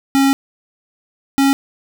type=tone pair in turn; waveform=square; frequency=273.1 / 274.6 Hz; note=C#4 / C#4; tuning=-26 / -16 cents; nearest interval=unison; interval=10 cents; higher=second; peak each=-11 dBFS; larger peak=neither; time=0.15-0.33 / 1.38-1.53 s; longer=first; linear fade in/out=0 ms; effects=8-bit